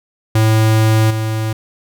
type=tone with level steps; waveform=square; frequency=110 Hz; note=A2; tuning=in tune; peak=-10 / -17 dBFS; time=0.35-1.53 s; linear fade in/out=5 ms; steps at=1.1 s; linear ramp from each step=10 ms; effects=none